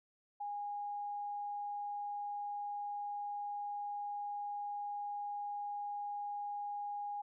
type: tone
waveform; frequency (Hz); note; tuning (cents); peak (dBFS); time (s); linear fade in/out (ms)
sine; 820; G#5; -22; -38; 0.4-7.22; 10
effects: none